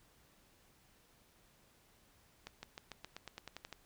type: accelerating click train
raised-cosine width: 0.2 ms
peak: -28 dBFS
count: 12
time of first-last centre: 2.47-3.727 s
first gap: 160 ms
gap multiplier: 0.93
effects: pink hiss -68 dBFS RMS until 3.85 s